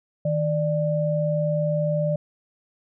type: tone pair together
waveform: sine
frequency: 156.8 / 592 Hz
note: D#3 / D5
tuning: +14 / +14 cents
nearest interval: octave + major seventh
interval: 2300 cents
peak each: -23 dBFS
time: 0.25-2.16 s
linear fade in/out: 5 ms
effects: none